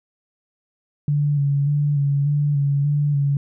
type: tone with vibrato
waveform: sine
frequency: 143.6 Hz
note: D3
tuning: 39 cents flat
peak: -16 dBFS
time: 1.08-3.37 s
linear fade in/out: 2 ms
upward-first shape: square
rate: 1.7 Hz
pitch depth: 29 cents each way
effects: none